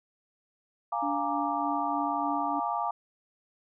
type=chord; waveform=sine; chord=Bb dominant seventh; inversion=second; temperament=equal; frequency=698.5 / 830.6 / 932.3 / 1174.7 Hz; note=F5 / Ab5 / Bb5 / D6; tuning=0 / 0 / 0 / 0 cents; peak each=-33 dBFS; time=0.92-2.91 s; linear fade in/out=5 ms
type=tone with tremolo; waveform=sine; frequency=289.4 Hz; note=D4; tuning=25 cents flat; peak=-31 dBFS; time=1.02-2.6 s; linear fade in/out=10 ms; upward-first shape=sine; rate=3.3 Hz; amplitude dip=40%
effects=none